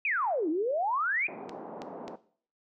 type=exponential two-way sweep; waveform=sine; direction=down then up; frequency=2603 to 298.2 to 2501 Hz; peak=-26 dBFS; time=0.05-1.27 s; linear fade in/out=2 ms; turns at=0.49 s
type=band-pass noise; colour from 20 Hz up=white; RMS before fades=-42 dBFS; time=1.28-2.16 s; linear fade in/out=5 ms; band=190 to 810 Hz; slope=24 dB/octave
type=clicks; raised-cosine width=0.2 ms; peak=-26 dBFS; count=3; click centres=1.494 / 1.819 / 2.08 s
effects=noise-tail reverb RT60 0.5 s tail -17 dB re dry